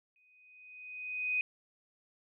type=tone with exponential growth; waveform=sine; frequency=2498 Hz; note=D#7; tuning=6 cents sharp; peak=-27 dBFS; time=0.16-1.41 s; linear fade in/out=1 ms; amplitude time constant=270 ms; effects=none